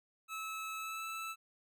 25% pulse tone with pitch glide, 1300 to 1316.6 Hz, E6 to E6, -24 to -3 cents, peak -36 dBFS, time 0.28-1.36 s, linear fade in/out 50 ms, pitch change +21 cents, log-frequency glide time 0.76-1.06 s, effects none

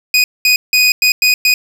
25% pulse tone bursts at uneven times, 2489 Hz, D#7, in tune, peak -4 dBFS, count 6, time 0.14-0.24 / 0.45-0.56 / 0.73-0.92 / 1.02-1.12 / 1.22-1.34 / 1.45-1.54 s, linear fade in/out 2 ms, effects 7-bit

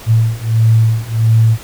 sine beating tone pair, 111.6 / 113.1 Hz, A2 / A2, +25 / +48 cents, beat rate 1.5 Hz, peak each -12 / -11 dBFS, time 0.06-1.58 s, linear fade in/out 50 ms, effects pink hiss -34 dBFS RMS until 1.63 s

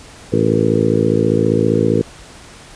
harmonic tone with a mistuned harmonic, 55 Hz, A1, in tune, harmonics 2 / 3 / 4 / 5 / 6 / 7 / 8 / 9, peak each -20 / -20 / -20 / -20 / -20 / -20 / -20 / -20 dBFS, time 0.32-2.02 s, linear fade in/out 10 ms, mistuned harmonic 9, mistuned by -50 cents, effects pink hiss -39 dBFS RMS until 2.75 s + resampled to 22050 Hz

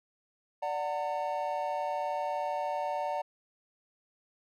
triangle chord, D augmented, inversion none, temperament equal with one note detuned, 587.3 / 740 / 909.5 Hz, D5 / F#5 / A#5, 0 / 0 / -43 cents, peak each -33 dBFS, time 0.62-3.22 s, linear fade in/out 10 ms, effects none

